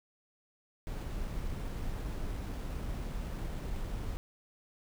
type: noise with sample-and-hold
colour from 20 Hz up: brown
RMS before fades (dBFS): -37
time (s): 0.87-4.17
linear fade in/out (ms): 0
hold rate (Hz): 11025
effects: none